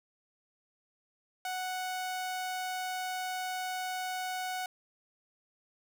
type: tone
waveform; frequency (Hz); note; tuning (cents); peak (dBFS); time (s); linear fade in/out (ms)
sawtooth; 740; F#5; 0; -30; 1.45-4.66; 2
effects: none